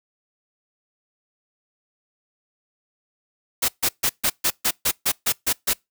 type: noise bursts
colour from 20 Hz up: white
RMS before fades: -20 dBFS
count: 11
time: 3.62-5.735 s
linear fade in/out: 10 ms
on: 65 ms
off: 140 ms
effects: noise-tail reverb RT60 0.2 s tail -26 dB re dry